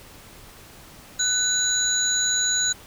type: tone cluster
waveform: sine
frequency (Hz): 1497 / 3959 / 6780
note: F#6 / B7 / G#8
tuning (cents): +20 / +3 / +35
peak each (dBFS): -28 / -24 / -22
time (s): 1.19-2.73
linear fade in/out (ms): 10
effects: pink hiss -46 dBFS RMS until 2.86 s